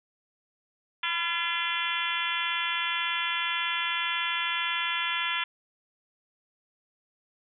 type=harmonic tone with a mistuned harmonic; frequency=341.8 Hz; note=F4; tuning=37 cents flat; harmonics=3 / 4 / 5 / 6 / 7 / 8 / 9 / 10; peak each=-35 / -35 / -35 / -35 / -35 / -35 / -35 / -35 dBFS; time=1.03-5.44 s; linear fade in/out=5 ms; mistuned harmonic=3; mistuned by=-43 cents; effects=none